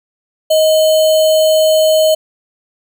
sine tone with sample-and-hold, 628 Hz, D#5, 16 cents sharp, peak -7 dBFS, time 0.5-2.15 s, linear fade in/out 10 ms, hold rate 3675 Hz, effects none

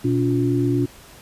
sine tone cluster, 122.3 / 284.9 / 353.6 Hz, B2 / C#4 / F4, -16 / +48 / +22 cents, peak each -21 / -20 / -23 dBFS, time 0.04-0.86 s, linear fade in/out 10 ms, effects pink hiss -45 dBFS RMS until 1.21 s + resampled to 32000 Hz

